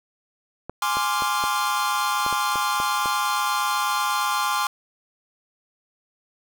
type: clicks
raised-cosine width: 1 ms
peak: -17 dBFS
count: 9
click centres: 0.696 / 0.97 / 1.222 / 1.439 / 2.264 / 2.327 / 2.557 / 2.801 / 3.058 s
type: chord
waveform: 45% pulse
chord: D half-diminished seventh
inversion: second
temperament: equal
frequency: 830.6 / 1046.5 / 1174.7 / 1396.9 Hz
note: Ab5 / C6 / D6 / F6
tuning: 0 / 0 / 0 / 0 cents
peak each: -28 / -25 / -27 / -29 dBFS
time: 0.82-4.67 s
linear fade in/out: 2 ms
effects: none